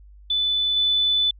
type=tone with level steps; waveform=sine; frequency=3495 Hz; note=A7; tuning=12 cents flat; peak=-19 / -17 dBFS; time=0.3-1.31 s; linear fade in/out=5 ms; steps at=0.76 s; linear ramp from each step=10 ms; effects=added 50 Hz sine -44 dBFS peak until 1.39 s